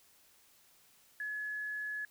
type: tone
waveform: sine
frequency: 1700 Hz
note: G#6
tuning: 40 cents sharp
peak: -36 dBFS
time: 1.2-2.05 s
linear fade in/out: 2 ms
effects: white hiss -65 dBFS RMS until 2.1 s